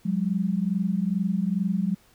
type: tone pair together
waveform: sine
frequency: 180.16 / 202.5 Hz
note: F#3 / G#3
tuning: -46 / -43 cents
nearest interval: major second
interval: 203 cents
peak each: -25 dBFS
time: 0.05-1.95 s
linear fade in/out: 10 ms
effects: pink hiss -59 dBFS RMS until 2.14 s